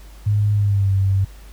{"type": "tone with pitch glide", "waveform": "sine", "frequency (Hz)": [103.83, 96.88], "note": ["G#2", "G2"], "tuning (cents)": [0, -20], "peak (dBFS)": -14, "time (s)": [0.26, 1.25], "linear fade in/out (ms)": 10, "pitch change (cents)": -120, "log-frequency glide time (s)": [0.54, 0.92], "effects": ["added 50 Hz sine -38 dBFS peak until 1.52 s", "pink hiss -49 dBFS RMS until 1.52 s"]}